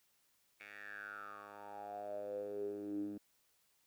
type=tone with band-pass filter sweep; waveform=10% pulse; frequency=102.4 Hz; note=G#2; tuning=24 cents flat; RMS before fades=-45 dBFS; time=0.6-3.18 s; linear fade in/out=5 ms; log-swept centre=2200 to 260 Hz; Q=9.1; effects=white hiss -75 dBFS RMS until 3.86 s